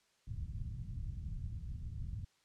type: low-pass noise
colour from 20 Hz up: white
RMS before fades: -42 dBFS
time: 0.27-2.25 s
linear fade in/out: 5 ms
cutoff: 120 Hz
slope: 24 dB/octave
effects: white hiss -73 dBFS RMS until 2.44 s + low-pass 7000 Hz 12 dB/octave